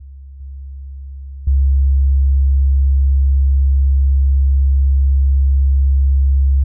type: tone with level steps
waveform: sine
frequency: 68 Hz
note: C#2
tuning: 33 cents flat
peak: -32 / -27 / -9 dBFS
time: 0-6.64 s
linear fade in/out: 10 ms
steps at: 0.4 / 1.47 s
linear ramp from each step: 5 ms
effects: none